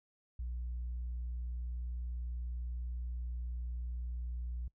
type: tone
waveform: sine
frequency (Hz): 60.2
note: B1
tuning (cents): -44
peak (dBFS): -35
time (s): 0.39-4.68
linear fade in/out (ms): 5
effects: noise-tail reverb RT60 0.1 s tail -23 dB re dry + tanh soft clip ceiling -34 dBFS